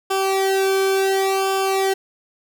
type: tone with flanger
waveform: sawtooth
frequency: 386.3 Hz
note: G4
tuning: 25 cents flat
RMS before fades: -19 dBFS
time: 0.1-1.94 s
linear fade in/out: 10 ms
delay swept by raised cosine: 0.49 to 1.07 ms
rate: 0.7 Hz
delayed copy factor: -0.95
effects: none